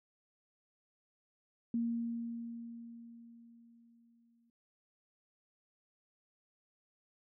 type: tone with exponential decay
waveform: sine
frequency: 233.1 Hz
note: A#3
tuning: in tune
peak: -30 dBFS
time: 1.74-4.5 s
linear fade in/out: 2 ms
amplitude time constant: 600 ms
effects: none